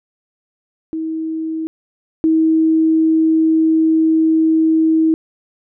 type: tone pair in turn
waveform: sine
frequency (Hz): 320 / 320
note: D#4 / D#4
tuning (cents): +49 / +49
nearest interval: unison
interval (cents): 0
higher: neither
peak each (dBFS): -19 / -10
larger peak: second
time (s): 0.93-1.67 / 2.24-5.14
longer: second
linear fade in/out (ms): 0
effects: none